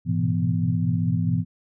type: tone cluster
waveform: sine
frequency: 105.1 / 120.6 / 125.3 / 168 / 246.3 Hz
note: G#2 / B2 / B2 / E3 / B3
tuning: +21 / -41 / +25 / +33 / -5 cents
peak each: -25 / -29 / -29 / -23 / -30 dBFS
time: 0.05-1.45 s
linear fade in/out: 50 ms
effects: none